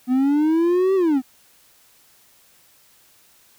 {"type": "linear two-way sweep", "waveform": "triangle", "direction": "up then down", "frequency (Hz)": [246.9, 389.7, 246.9], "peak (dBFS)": -13, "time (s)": [0.07, 1.22], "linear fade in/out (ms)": 50, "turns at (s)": 0.95, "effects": ["white hiss -55 dBFS RMS until 3.58 s"]}